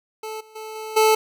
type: tone with level steps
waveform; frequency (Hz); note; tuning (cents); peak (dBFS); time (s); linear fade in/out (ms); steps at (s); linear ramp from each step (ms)
25% pulse; 436.3; A4; -15; -26 / -43 / -29 / -27 / -10; 0.23-1.15; 5; 0.4 / 0.55 / 0.75 / 0.96; 10
effects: none